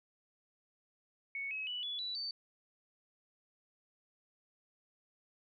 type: tone with pitch steps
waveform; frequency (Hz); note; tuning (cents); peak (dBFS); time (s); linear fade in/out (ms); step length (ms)
sine; 2217 / 2561 / 2959 / 3419 / 3950 / 4564; C#7 / D#7 / F#7 / G#7 / B7 / C#8; 0 / +49 / -1 / +50 / 0 / +50; -37; 1.35-2.31; 2; 160
effects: none